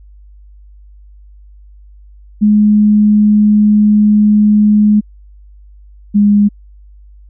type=tone pair in turn; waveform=sine; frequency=210 / 205.4 Hz; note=G#3 / G#3; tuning=+19 / -19 cents; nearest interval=unison; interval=38 cents; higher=first; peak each=-5 dBFS; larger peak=neither; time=2.41-5.01 / 6.14-6.49 s; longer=first; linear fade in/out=20 ms; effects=added 50 Hz sine -36 dBFS peak until 7.29 s